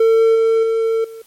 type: tone with level steps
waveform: triangle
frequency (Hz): 450.6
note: A4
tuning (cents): +41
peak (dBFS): -7 / -9 / -12 / -29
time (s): 0-1.22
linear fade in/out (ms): 5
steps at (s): 0.35 / 0.63 / 1.04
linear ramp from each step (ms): 5
effects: white hiss -51 dBFS RMS until 1.26 s + MP3 64 kbps